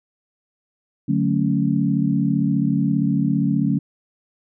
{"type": "chord", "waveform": "sine", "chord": "D major seventh", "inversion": "none", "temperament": "equal", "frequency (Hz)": [146.83, 185, 220, 277.2], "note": ["D3", "F#3", "A3", "C#4"], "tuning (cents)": [0, 0, 0, 0], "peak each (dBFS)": -22, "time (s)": [1.08, 3.79], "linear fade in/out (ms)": 10, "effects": []}